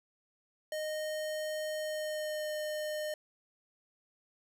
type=tone with pitch glide; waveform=square; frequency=617 to 609.6 Hz; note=D#5 to D#5; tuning=-15 to -36 cents; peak=-35 dBFS; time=0.72-3.14 s; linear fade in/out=2 ms; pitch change=-21 cents; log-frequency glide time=1.8-2.53 s; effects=none